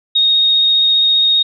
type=tone with vibrato; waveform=sine; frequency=3729 Hz; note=A#7; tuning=in tune; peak=-9 dBFS; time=0.15-1.43 s; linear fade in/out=10 ms; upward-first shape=sine; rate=15 Hz; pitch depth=10 cents each way; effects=none